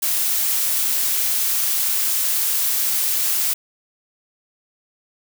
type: noise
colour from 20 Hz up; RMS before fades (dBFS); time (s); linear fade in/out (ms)
blue; -20; 0.02-3.54; 10
effects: none